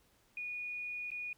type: tone with dropouts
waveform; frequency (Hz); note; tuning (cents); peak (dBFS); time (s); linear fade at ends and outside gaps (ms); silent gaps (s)
sine; 2455; D#7; -24; -38; 0.37-1.33; 2; 1.105-1.116
effects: pink hiss -70 dBFS RMS until 1.37 s